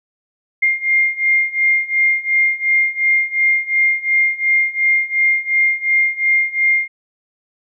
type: beating tone pair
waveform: sine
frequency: 2114 / 2116.8 Hz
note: C7 / C7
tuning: +17 / +20 cents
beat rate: 2.8 Hz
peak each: -17 / -15 dBFS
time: 0.62-6.88 s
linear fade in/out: 10 ms
effects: none